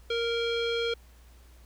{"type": "tone with low-pass filter", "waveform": "square", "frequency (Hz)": 465.6, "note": "A#4", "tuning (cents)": -2, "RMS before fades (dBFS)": -29, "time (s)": [0.1, 0.94], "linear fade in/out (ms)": 5, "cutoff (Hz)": 3500, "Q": 3.6, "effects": ["added 60 Hz sine -51 dBFS peak until 1.65 s", "pink hiss -61 dBFS RMS until 1.65 s"]}